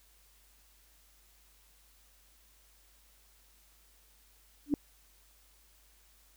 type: tone with exponential growth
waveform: sine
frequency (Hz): 289.7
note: D4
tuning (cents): -24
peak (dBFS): -20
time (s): 4.66-4.74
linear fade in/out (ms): 1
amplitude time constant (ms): 16
effects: added 50 Hz sine -65 dBFS peak until 6.36 s + white hiss -65 dBFS RMS until 6.36 s